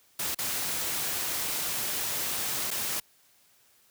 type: noise with dropouts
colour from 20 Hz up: white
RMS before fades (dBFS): -31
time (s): 0.19-3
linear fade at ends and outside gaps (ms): 5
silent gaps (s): 0.347-0.386 / 2.706-2.712
effects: white hiss -63 dBFS RMS until 3.9 s + high-pass 60 Hz 12 dB/octave